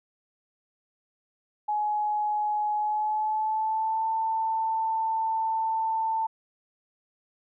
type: tone with pitch glide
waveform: sine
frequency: 842 to 890.5 Hz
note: G#5 to A5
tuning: +24 to +21 cents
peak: -24 dBFS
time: 1.68-6.27 s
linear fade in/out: 10 ms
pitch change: +97 cents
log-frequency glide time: 2.75-4.08 s
effects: none